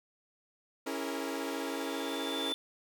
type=chord; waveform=sawtooth; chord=A# half-diminished seventh; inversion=first; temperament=equal with one note detuned; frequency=277.2 / 329.6 / 408.2 / 466.2 Hz; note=C#4 / E4 / G#4 / A#4; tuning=0 / 0 / -30 / 0 cents; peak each=-34 / -36 / -39 / -36 dBFS; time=0.86-2.53 s; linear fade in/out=10 ms
type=tone with exponential growth; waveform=triangle; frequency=3513 Hz; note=A7; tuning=3 cents flat; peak=-31 dBFS; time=0.93-2.54 s; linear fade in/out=0 ms; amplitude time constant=350 ms
effects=none